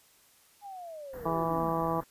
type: linear sweep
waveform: sine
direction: down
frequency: 830.6 to 184.9 Hz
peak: -40 dBFS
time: 0.61-1.72 s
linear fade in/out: 50 ms
type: band-stop noise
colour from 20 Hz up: pink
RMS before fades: -46 dBFS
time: 1.13-2.04 s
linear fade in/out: 5 ms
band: 1900 to 12000 Hz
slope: 96 dB/octave
type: harmonic tone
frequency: 164.81 Hz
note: E3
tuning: in tune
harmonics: 1 / 2 / 3 / 4 / 5 / 6 / 7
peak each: -35 / -35 / -35 / -35 / -35 / -35 / -35 dBFS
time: 1.25-2.01 s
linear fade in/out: 10 ms
effects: white hiss -62 dBFS RMS until 2.1 s + resampled to 32000 Hz